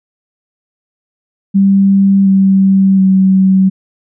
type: tone with pitch steps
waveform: sine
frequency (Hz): 196 / 193.08 / 190.2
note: G3 / G3 / F#3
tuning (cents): 0 / -26 / +48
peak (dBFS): -5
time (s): 1.54-3.7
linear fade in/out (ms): 20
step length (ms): 720
effects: none